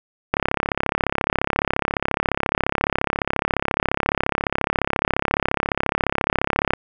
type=click train; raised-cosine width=0.5 ms; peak=-3 dBFS; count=221; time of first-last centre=0.34-6.735 s; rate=34.4 Hz; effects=none